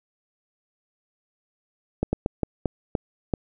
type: slowing click train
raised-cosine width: 2 ms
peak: -9 dBFS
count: 7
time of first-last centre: 2.03-3.338 s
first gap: 100 ms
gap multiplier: 1.31
effects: none